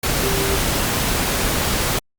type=tone in noise; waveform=sine; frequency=392.2 Hz; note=G4; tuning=1 cent sharp; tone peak=-24 dBFS; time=0.23-0.57 s; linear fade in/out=5 ms; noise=pink; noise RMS=-20 dBFS; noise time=0.03-1.99 s; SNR=-7 dB; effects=Opus 48 kbps